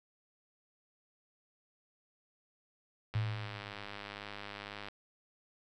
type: click train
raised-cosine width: 0.3 ms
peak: -27 dBFS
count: 179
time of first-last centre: 3.14-4.885 s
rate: 102 Hz
type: tone with exponential decay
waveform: sine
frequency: 110 Hz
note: A2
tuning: in tune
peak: -28 dBFS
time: 3.15-4.03 s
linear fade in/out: 5 ms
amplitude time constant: 190 ms
effects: none